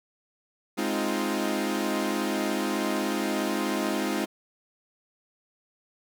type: chord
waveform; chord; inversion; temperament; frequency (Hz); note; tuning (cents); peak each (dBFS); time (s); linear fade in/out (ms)
sawtooth; F minor seventh; first; equal with one note detuned; 207.7 / 261.6 / 312.6 / 349.2; Ab3 / C4 / Eb4 / F4; 0 / 0 / +8 / 0; -27 / -28 / -27 / -28; 0.77-4.26; 20
effects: none